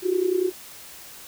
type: tone with amplitude modulation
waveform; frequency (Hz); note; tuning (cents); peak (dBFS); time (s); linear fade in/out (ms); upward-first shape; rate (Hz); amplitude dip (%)
sine; 366.4; F#4; -17; -16; 0.02-0.52; 50; sine; 30.5; 80
effects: white hiss -43 dBFS RMS until 1.27 s